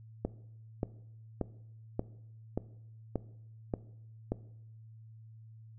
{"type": "click train", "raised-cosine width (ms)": 2, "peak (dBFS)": -18, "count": 8, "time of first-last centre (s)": [0.25, 4.32], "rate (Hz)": 1.72, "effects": ["noise-tail reverb RT60 0.8 s tail -18 dB re dry", "added 111 Hz sine -50 dBFS peak until 5.78 s"]}